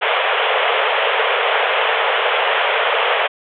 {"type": "band-pass noise", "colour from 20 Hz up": "pink", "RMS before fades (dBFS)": -17, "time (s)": [0.01, 3.28], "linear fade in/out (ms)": 20, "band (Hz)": [430, 3400], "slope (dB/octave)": 96, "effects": []}